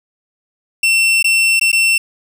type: tone with dropouts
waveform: 40% pulse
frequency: 2700 Hz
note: E7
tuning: 41 cents sharp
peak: -9 dBFS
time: 0.83-1.98 s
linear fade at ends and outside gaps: 5 ms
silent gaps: 1.227-1.243 / 1.596-1.612 / 1.717-1.728 s
effects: none